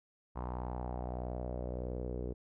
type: tone with low-pass filter sweep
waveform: sawtooth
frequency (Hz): 61.6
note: B1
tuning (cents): -4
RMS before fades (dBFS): -39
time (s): 0.35-2.34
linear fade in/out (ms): 20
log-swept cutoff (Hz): 1000 to 430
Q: 3.7
effects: none